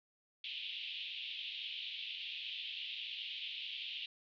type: band-pass noise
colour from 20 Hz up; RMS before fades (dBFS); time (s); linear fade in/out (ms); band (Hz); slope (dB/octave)
pink; -44; 0.44-4.06; 2; 2700 to 3600; 48
effects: none